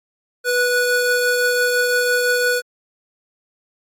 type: tone pair together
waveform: square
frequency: 492.1 / 1470.4 Hz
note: B4 / F#6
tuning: -6 / -11 cents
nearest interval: octave + perfect fifth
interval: 1895 cents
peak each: -19 dBFS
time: 0.44-2.62 s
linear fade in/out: 50 ms
effects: AAC 64 kbps